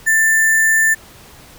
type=tone with sample-and-hold; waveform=sine; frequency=1778 Hz; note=A6; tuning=18 cents sharp; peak=-10 dBFS; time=0.06-0.95 s; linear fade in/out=20 ms; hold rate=8820 Hz; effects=pink hiss -42 dBFS RMS until 1.58 s